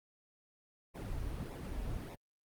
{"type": "noise with flanger", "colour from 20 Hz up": "brown", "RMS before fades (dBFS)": -40, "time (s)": [0.94, 2.16], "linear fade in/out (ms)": 20, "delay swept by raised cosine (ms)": [0.66, 5.96], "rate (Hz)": 1.7, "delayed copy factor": -0.75, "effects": ["Opus 32 kbps"]}